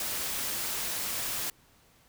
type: noise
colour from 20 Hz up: white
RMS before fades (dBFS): -33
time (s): 0-1.5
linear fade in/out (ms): 2
effects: pink hiss -62 dBFS RMS until 2.08 s